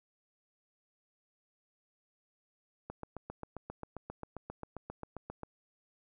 click train, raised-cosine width 1 ms, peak -27 dBFS, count 20, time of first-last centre 2.9-5.433 s, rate 7.5 Hz, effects none

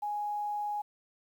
sine tone with quantisation, 830.6 Hz, G#5, in tune, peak -31 dBFS, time 0.02-0.82 s, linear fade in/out 10 ms, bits 10, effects none

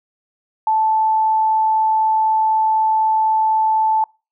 sine tone, 876 Hz, A5, 8 cents flat, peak -13 dBFS, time 0.67-4.04 s, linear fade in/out 2 ms, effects noise-tail reverb RT60 0.3 s tail -26 dB re dry

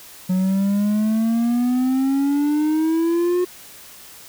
triangle exponential sweep, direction up, 182.8 to 362.7 Hz, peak -14 dBFS, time 0.29-3.45 s, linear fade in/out 10 ms, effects white hiss -42 dBFS RMS until 4.28 s

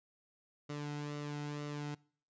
sawtooth tone with flanger, 146.83 Hz, D3, in tune, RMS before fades -41 dBFS, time 0.69-1.95 s, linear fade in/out 10 ms, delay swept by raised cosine 1.2 to 1.77 ms, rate 2.1 Hz, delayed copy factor -0.55, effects noise-tail reverb RT60 0.5 s tail -24 dB re dry + resampled to 16000 Hz

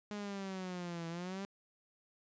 sawtooth linear two-way sweep, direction down then up, 209.1 to 164.81 to 199.8 Hz, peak -36 dBFS, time 0.11-1.45 s, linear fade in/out 0 ms, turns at 1.08 s, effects resampled to 16000 Hz

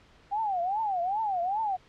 sine tone with vibrato, 784 Hz, G5, in tune, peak -26 dBFS, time 0.31-1.77 s, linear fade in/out 20 ms, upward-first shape triangle, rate 2.5 Hz, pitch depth 260 cents each way, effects pink hiss -58 dBFS RMS until 1.88 s + low-pass 4000 Hz 12 dB/octave

